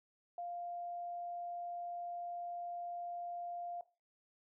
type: tone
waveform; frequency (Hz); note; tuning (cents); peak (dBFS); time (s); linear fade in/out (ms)
sine; 698.5; F5; 0; -40; 0.38-3.81; 2
effects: noise-tail reverb RT60 0.3 s tail -17 dB re dry